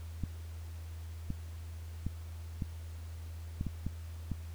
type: clicks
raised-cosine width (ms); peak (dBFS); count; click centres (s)
5; -22; 8; 0.237 / 1.304 / 2.066 / 2.622 / 3.611 / 3.667 / 3.866 / 4.317
effects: added 82 Hz sine -41 dBFS peak until 4.54 s + pink hiss -58 dBFS RMS until 4.54 s